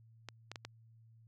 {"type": "clicks", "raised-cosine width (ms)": 0.2, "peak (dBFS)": -26, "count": 4, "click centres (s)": [0.287, 0.516, 0.558, 0.65], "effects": ["added 113 Hz sine -59 dBFS peak until 1.27 s"]}